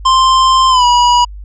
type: tone with pitch glide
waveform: square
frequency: 1046.5 to 970.8 Hz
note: C6 to B5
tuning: 0 to -30 cents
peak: -7 dBFS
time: 0.05-1.25 s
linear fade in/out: 10 ms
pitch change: -130 cents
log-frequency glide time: 0.69-0.85 s
effects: added 50 Hz sine -26 dBFS peak until 1.44 s + resampled to 16000 Hz